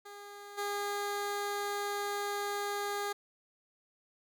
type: tone with level steps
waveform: 15% pulse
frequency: 407.2 Hz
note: G#4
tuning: 34 cents flat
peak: -40 / -27 dBFS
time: 0.05-3.13 s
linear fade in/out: 10 ms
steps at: 0.57 s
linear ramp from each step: 20 ms
effects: none